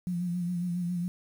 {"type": "tone with vibrato", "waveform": "sine", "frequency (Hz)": 176.1, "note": "F3", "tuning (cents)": 15, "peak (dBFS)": -28, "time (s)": [0.07, 1.08], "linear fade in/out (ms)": 0, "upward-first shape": "sine", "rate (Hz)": 7.3, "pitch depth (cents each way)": 43, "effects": ["9-bit"]}